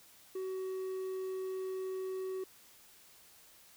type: tone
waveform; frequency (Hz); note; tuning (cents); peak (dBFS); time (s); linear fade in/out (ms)
triangle; 376.7; F#4; +31; -34; 0.35-2.44; 5
effects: white hiss -60 dBFS RMS until 3.76 s